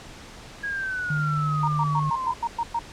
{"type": "exponential sweep", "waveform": "sine", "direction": "down", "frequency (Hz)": [1658, 1000], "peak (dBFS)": -26, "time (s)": [0.63, 2.34], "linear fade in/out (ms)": 10}
{"type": "tone", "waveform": "sine", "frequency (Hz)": 150, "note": "D3", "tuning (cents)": 37, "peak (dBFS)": -23, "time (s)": [1.1, 2.1], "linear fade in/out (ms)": 5}
{"type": "tone bursts", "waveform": "sine", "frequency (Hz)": 932.3, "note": "A#5", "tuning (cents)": 0, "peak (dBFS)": -22, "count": 8, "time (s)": [1.63, 2.792], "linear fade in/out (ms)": 5, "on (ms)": 49, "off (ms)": 110}
{"effects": ["pink hiss -43 dBFS RMS until 2.92 s", "low-pass 7000 Hz 12 dB/octave"]}